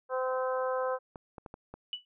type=harmonic tone; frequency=257.7 Hz; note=C4; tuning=26 cents flat; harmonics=2 / 3 / 4 / 5 / 6; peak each=-30 / -39 / -36 / -39 / -43 dBFS; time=0.09-0.99 s; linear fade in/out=50 ms
type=clicks; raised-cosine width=1 ms; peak=-29 dBFS; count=5; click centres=1.158 / 1.382 / 1.462 / 1.541 / 1.74 s
type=tone with exponential decay; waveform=sine; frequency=2960 Hz; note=F#7; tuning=in tune; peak=-29 dBFS; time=1.93-2.05 s; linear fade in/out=1 ms; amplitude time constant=24 ms
effects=none